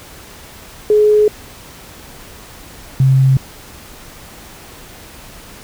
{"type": "tone pair in turn", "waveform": "sine", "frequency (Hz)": [422.4, 133.05], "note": ["G#4", "C3"], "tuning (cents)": [29, 29], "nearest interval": "octave + minor sixth", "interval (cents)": 2000, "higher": "first", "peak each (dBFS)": -7, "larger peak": "neither", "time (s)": [[0.9, 1.28], [3, 3.37]], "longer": "first", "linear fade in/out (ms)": 2, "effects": ["pink hiss -37 dBFS RMS until 5.63 s"]}